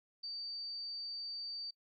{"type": "tone", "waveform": "sine", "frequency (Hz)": 4617, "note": "D8", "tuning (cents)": -30, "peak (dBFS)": -40, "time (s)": [0.23, 1.71], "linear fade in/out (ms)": 10, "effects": ["noise-tail reverb RT60 0.1 s tail -22 dB re dry", "AAC 64 kbps"]}